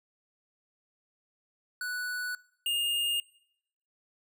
square tone pair in turn, 1480 / 2830 Hz, F#6 / F7, 0 / +22 cents, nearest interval major seventh, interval 1122 cents, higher second, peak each -33 / -28 dBFS, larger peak second, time 1.81-2.35 / 2.66-3.2 s, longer neither, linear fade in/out 2 ms, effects noise-tail reverb RT60 0.8 s tail -23 dB re dry

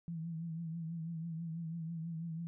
sine tone with vibrato, 164.81 Hz, E3, in tune, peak -38 dBFS, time 0.08-2.47 s, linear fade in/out 0 ms, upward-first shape triangle, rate 6.1 Hz, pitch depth 68 cents each way, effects none

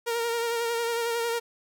sawtooth tone with vibrato, 466.2 Hz, A#4, in tune, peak -22 dBFS, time 0.06-1.4 s, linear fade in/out 20 ms, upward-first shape sine, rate 11 Hz, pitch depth 29 cents each way, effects none

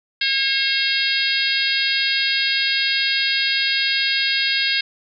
harmonic tone, 541 Hz, C#5, 42 cents flat, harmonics 3 / 4 / 5 / 6 / 7 / 8 / 9, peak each -25 / -25 / -25 / -25 / -25 / -25 / -25 dBFS, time 0.21-4.81 s, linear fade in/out 5 ms, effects none

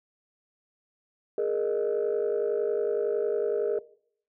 sine chord, Ab suspended second, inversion none, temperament equal with one note detuned, 415.3 / 466.2 / 615.1 Hz, Ab4 / Bb4 / Eb5, 0 / 0 / -20 cents, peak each -26 / -27 / -32 dBFS, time 1.38-3.79 s, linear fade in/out 2 ms, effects noise-tail reverb RT60 0.6 s tail -20 dB re dry + tanh soft clip ceiling -19 dBFS

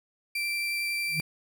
35% pulse tone with vibrato, 2349 Hz, D7, in tune, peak -26 dBFS, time 0.35-1.21 s, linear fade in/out 5 ms, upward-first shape triangle, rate 11 Hz, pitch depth 9 cents each way
sine tone with exponential growth, 155.56 Hz, D#3, in tune, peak -25 dBFS, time 1.07-1.2 s, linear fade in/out 0 ms, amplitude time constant 28 ms
effects none

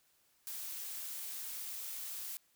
blue noise, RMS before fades -43 dBFS, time 0.47-2.37 s, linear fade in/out 0 ms, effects white hiss -72 dBFS RMS until 2.55 s

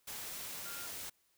sine tone in noise, 1400 Hz, F6, 4 cents sharp, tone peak -49 dBFS, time 0.65-0.87 s, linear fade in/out 10 ms, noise white, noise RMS -44 dBFS, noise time 0.07-1.1 s, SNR -8 dB, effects white hiss -74 dBFS RMS until 1.37 s

